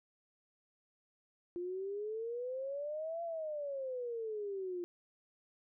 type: exponential two-way sweep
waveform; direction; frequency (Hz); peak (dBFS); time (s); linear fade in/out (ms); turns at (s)
sine; up then down; 346.5 to 684 to 346.5; -37; 1.56-4.84; 0; 3.23
effects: none